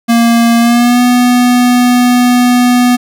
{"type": "tone with pitch glide", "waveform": "square", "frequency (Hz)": [233.1, 246.1], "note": ["A#3", "B3"], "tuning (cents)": [0, -6], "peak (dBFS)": -6, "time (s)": [0.08, 2.97], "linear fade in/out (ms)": 20, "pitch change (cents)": 94, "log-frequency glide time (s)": [0.59, 1.01], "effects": []}